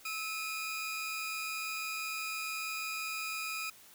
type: tone pair together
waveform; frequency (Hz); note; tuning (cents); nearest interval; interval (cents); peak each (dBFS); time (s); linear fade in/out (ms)
sawtooth; 1299 / 2452; E6 / D#7; -26 / -26; major seventh; 1100; -37 / -34; 0.05-3.7; 5
effects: white hiss -57 dBFS RMS until 3.94 s